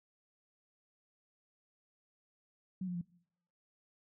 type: tone with pitch steps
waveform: sine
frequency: 186 / 178.5 / 173.7 Hz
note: F#3 / F3 / F3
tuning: +9 / +38 / -9 cents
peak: -35 dBFS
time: 2.81-3.014 s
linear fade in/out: 5 ms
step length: 68 ms
effects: noise-tail reverb RT60 0.7 s tail -22 dB re dry